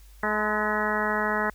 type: harmonic tone with a mistuned harmonic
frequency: 212.6 Hz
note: G#3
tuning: 41 cents sharp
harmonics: 1 / 2 / 3 / 4 / 5 / 6 / 7 / 8 / 9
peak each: -32 / -32 / -32 / -32 / -32 / -32 / -32 / -32 / -32 dBFS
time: 0.23-1.5 s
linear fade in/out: 2 ms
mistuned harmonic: 5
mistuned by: -44 cents
effects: added 50 Hz sine -47 dBFS peak until 1.54 s + white hiss -59 dBFS RMS until 1.54 s